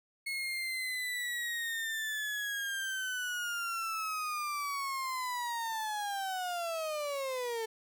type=linear sweep; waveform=35% pulse; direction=down; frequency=2181 to 440 Hz; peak=-32 dBFS; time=0.26-7.66 s; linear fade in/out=10 ms; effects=none